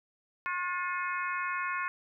harmonic tone with a mistuned harmonic, 360 Hz, F#4, 47 cents flat, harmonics 3 / 4 / 5 / 6 / 7, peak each -34 / -36 / -38 / -40 / -41 dBFS, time 0.46-1.88 s, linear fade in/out 0 ms, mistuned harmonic 5, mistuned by -39 cents, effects none

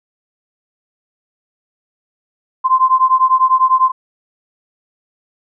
sine beating tone pair, 1035 / 1045 Hz, C6 / C6, -19 / -2 cents, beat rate 10 Hz, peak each -12 dBFS, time 2.64-3.92 s, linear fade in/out 20 ms, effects none

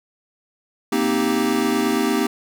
square chord, C minor seventh, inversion third, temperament equal, 233.1 / 261.6 / 311.1 / 392 Hz, Bb3 / C4 / Eb4 / G4, 0 / 0 / 0 / 0 cents, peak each -24 dBFS, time 0.92-2.27 s, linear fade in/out 5 ms
15% pulse tone, 123.47 Hz, B2, in tune, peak -34 dBFS, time 1.01-1.98 s, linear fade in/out 20 ms
effects none

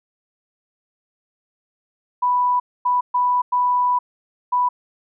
sine tone bursts at uneven times, 987.8 Hz, B5, in tune, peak -15 dBFS, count 5, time 2.22-2.6 / 2.85-3.01 / 3.14-3.42 / 3.52-3.99 / 4.52-4.69 s, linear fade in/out 10 ms, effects none

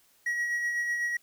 triangle tone with tremolo, 1910 Hz, A#6, 42 cents sharp, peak -24 dBFS, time 0.26-1.17 s, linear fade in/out 5 ms, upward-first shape sine, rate 8 Hz, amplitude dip 35%, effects white hiss -64 dBFS RMS until 1.22 s

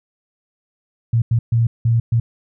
sine tone bursts at uneven times, 115.9 Hz, A#2, 10 cents flat, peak -12 dBFS, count 5, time 1.13-1.22 / 1.31-1.39 / 1.52-1.67 / 1.85-2 / 2.12-2.2 s, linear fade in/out 5 ms, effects none

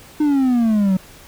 triangle exponential sweep, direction down, 306.6 to 184.4 Hz, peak -11 dBFS, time 0.2-0.97 s, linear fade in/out 5 ms, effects pink hiss -43 dBFS RMS until 1.27 s

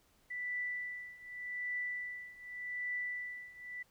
sine tone with tremolo, 1975.5 Hz, B6, in tune, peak -34 dBFS, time 0.3-3.83 s, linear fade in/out 10 ms, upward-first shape triangle, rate 0.85 Hz, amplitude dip 90%, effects pink hiss -70 dBFS RMS until 3.9 s

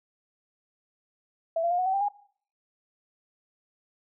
sine tone with pitch steps, 660 / 684.1 / 709 / 734.9 / 761.7 / 789.4 / 818.2 Hz, E5 / F5 / F5 / F#5 / G5 / G5 / G#5, +2 / -36 / +26 / -12 / -50 / +12 / -26 cents, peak -23 dBFS, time 1.56-2.085 s, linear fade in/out 5 ms, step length 75 ms, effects noise-tail reverb RT60 0.5 s tail -20 dB re dry

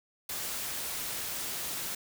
white noise, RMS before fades -36 dBFS, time 0.29-1.95 s, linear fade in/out 5 ms, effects none

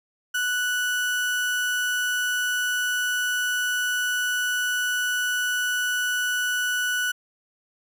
35% pulse tone, 1480 Hz, F#6, in tune, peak -21 dBFS, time 0.34-7.12 s, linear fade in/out 10 ms, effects none

